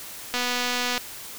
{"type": "click train", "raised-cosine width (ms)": 0.2, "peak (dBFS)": -9, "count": 158, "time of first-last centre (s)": [0.34, 0.978], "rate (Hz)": 246, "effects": ["white hiss -39 dBFS RMS until 1.38 s"]}